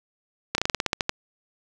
slowing click train, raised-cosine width 0.2 ms, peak -5 dBFS, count 11, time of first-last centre 0.55-1.094 s, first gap 31 ms, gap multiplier 1.12, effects none

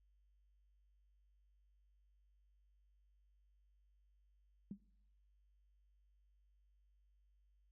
sine tone with exponential decay, 200 Hz, G3, 35 cents sharp, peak -40 dBFS, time 4.71-4.8 s, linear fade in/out 2 ms, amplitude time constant 18 ms, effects noise-tail reverb RT60 0.8 s tail -22 dB re dry + added 50 Hz sine -70 dBFS peak until 7.71 s

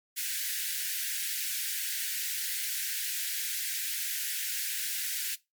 white high-pass noise, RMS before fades -33 dBFS, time 0.16-5.36 s, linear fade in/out 20 ms, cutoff 1500 Hz, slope 96 dB/octave, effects noise-tail reverb RT60 0.2 s tail -19 dB re dry + MP3 96 kbps

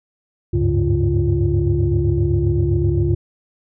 sine tone cluster, 72.5 / 96.2 / 103.9 / 141.5 / 346.7 Hz, D2 / G2 / G#2 / C#3 / F4, -22 / -32 / +1 / +36 / -13 cents, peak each -20 dBFS, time 0.53-3.15 s, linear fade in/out 10 ms, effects tanh soft clip ceiling -7 dBFS

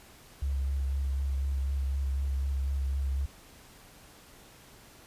sine tone with vibrato, 68.2 Hz, C#2, 28 cents flat, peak -27 dBFS, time 0.42-3.26 s, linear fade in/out 5 ms, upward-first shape sine, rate 4 Hz, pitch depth 23 cents each way, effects pink hiss -54 dBFS RMS until 5.06 s + resampled to 32000 Hz

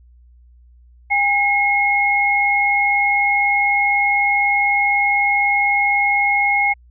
sine tone pair together, 810 / 2162 Hz, G#5 / C#7, -43 / -44 cents, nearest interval octave + perfect fourth, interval 1699 cents, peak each -18 / -15 dBFS, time 1.1-6.74 s, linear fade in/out 20 ms, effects added 60 Hz sine -45 dBFS peak until 6.9 s

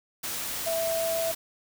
sine tone in noise, 659.3 Hz, E5, in tune, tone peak -26 dBFS, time 0.66-1.32 s, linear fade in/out 10 ms, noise white, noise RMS -33 dBFS, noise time 0.23-1.35 s, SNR +4 dB, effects none

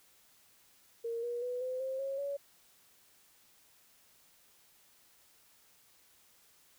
sine tone with pitch steps, 463.6 / 478.8 / 494.6 / 510.8 / 527.6 / 545 / 562.9 Hz, A#4 / A#4 / B4 / C5 / C5 / C#5 / C#5, -10 / +46 / +3 / -42 / +14 / -29 / +26 cents, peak -34 dBFS, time 1.04-2.37 s, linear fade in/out 10 ms, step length 190 ms, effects white hiss -65 dBFS RMS until 6.78 s

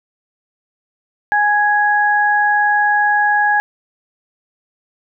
sine tone pair together, 830.6 / 1662.6 Hz, G#5 / G#6, 0 / +1 cents, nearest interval octave, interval 1201 cents, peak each -14 dBFS, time 1.32-3.6 s, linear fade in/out 0 ms, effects none

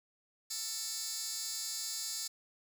15% pulse tone with high-pass filter, 444.8 Hz, A4, 19 cents sharp, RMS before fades -39 dBFS, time 0.5-2.28 s, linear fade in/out 10 ms, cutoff 5700 Hz, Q 2.4, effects none

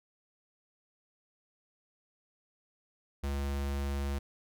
square tone, 69.9 Hz, C#2, 15 cents sharp, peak -32 dBFS, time 3.23-4.19 s, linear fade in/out 10 ms, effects none

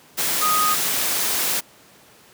sine tone in noise, 1244.5 Hz, D#6, in tune, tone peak -18 dBFS, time 0.41-0.75 s, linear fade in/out 20 ms, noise white, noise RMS -22 dBFS, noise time 0.17-1.61 s, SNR +1 dB, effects pink hiss -50 dBFS RMS until 2.33 s + high-pass 150 Hz 12 dB/octave

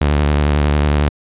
sawtooth tone with vibrato, 73.42 Hz, D2, in tune, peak -8 dBFS, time 0.01-1.09 s, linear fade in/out 5 ms, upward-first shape sine, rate 11 Hz, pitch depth 47 cents each way, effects resampled to 8000 Hz

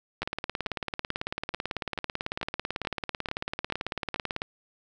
two click trains, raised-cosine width 0.3 ms, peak -17 / -14 dBFS, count 10 / 77, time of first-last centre 0.23-4.16 / 0.22-4.419 s, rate 2.29 / 18.1 Hz, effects none

